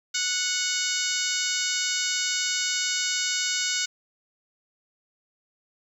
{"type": "harmonic tone with a mistuned harmonic", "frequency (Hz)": 737, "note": "F#5", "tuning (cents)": -7, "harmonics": [2, 3, 4, 5, 6, 7, 8, 9, 10], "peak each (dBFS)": [-33, -33, -33, -33, -33, -33, -33, -33, -33], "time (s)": [0.14, 3.86], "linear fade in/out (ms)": 10, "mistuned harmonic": 7, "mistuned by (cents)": -24, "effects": ["9-bit"]}